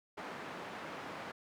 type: band-pass noise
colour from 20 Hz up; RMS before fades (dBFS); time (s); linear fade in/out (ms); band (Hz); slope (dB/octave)
white; -45; 0.17-1.32; 10; 150 to 1400; 12
effects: none